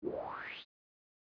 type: noise with band-pass filter sweep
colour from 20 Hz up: brown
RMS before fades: -41 dBFS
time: 0.02-0.65 s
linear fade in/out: 50 ms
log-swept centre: 300 to 4100 Hz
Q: 7
effects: high-pass 80 Hz 12 dB/octave + resampled to 11025 Hz